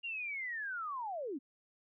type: linear sweep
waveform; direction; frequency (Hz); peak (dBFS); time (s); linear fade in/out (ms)
sine; down; 2822 to 240; -37; 0.03-1.39; 20
effects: none